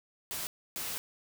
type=noise bursts at uneven times; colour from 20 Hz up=white; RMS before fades=-37 dBFS; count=2; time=0.31-0.47 / 0.76-0.98 s; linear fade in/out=0 ms; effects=none